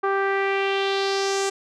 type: tone with low-pass filter sweep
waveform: sawtooth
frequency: 392 Hz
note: G4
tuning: in tune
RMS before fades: -23 dBFS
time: 0.03-1.5 s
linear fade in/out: 10 ms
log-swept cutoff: 1300 to 7600 Hz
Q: 2.6
effects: none